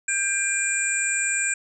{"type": "tone cluster", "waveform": "sine", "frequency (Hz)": [1592, 2393, 7320, 8020], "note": ["G6", "D7", "A#8", "B8"], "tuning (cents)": [26, 32, -32, 26], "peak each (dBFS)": -27, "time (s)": [0.08, 1.54], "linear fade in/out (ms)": 5, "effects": []}